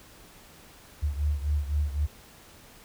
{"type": "beating tone pair", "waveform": "sine", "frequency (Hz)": [72.5, 76.4], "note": ["D2", "D#2"], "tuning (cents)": [-22, -31], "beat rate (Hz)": 3.9, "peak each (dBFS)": [-26, -30], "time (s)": [1.02, 2.07], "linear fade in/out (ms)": 20, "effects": ["pink hiss -52 dBFS RMS until 2.84 s"]}